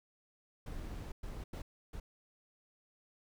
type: noise bursts at uneven times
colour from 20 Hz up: brown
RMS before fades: -43 dBFS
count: 4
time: 0.66-1.12 / 1.23-1.44 / 1.53-1.62 / 1.93-2 s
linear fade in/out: 5 ms
effects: none